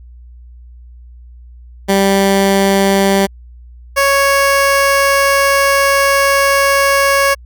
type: tone pair in turn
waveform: 15% pulse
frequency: 196 / 554.4 Hz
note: G3 / C#5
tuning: 0 / 0 cents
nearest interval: octave + tritone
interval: 1800 cents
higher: second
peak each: -3 dBFS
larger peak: neither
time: 1.88-3.27 / 3.96-7.35 s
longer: second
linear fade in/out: 20 ms
effects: added 60 Hz sine -34 dBFS peak until 7.45 s